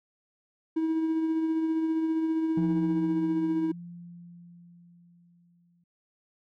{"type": "tone with tremolo", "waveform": "triangle", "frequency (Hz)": 321.1, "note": "E4", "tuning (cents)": -45, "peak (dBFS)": -20, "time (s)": [0.76, 3.72], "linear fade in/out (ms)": 10, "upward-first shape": "triangle", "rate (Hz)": 15, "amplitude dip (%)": 45}
{"type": "tone with exponential decay", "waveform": "sine", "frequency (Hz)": 173, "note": "F3", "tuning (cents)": -16, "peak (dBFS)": -24, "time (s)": [2.57, 5.84], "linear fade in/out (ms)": 5, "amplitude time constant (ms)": 710}
{"effects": ["tanh soft clip ceiling -17 dBFS"]}